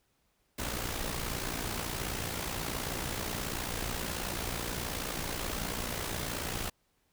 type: noise with amplitude modulation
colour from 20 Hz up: pink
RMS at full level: -33 dBFS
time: 0.58-6.7 s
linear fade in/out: 10 ms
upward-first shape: sine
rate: 58.6 Hz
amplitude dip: 60%
effects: pink hiss -74 dBFS RMS until 7.12 s